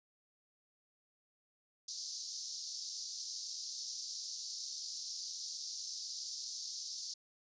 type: band-pass noise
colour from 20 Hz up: white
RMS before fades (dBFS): -44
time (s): 1.88-7.14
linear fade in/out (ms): 5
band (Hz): 4400 to 6200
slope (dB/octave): 48
effects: resampled to 16000 Hz